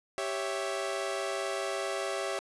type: chord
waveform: sawtooth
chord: C# diminished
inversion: second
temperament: equal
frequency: 392 / 554.4 / 659.3 Hz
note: G4 / C#5 / E5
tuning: 0 / 0 / 0 cents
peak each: -32 dBFS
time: 0.18-2.39 s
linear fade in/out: 0 ms
effects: resampled to 24000 Hz + 9-bit